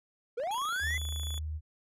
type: linear sweep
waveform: triangle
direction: up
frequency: 440 to 2078 Hz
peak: -29 dBFS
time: 0.37-0.98 s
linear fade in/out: 10 ms
type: click train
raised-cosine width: 0.5 ms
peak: -35 dBFS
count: 28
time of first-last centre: 0.4-1.378 s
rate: 27.6 Hz
type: tone with pitch glide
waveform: sawtooth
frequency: 3322 to 3427 Hz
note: G#7 to A7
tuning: 0 to -46 cents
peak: -36 dBFS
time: 0.51-1.39 s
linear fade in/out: 5 ms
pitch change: +54 cents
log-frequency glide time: 0.64-0.85 s
type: tone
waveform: sine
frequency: 77.3 Hz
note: D#2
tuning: 11 cents flat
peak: -33 dBFS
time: 0.8-1.61 s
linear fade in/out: 50 ms
effects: resampled to 32000 Hz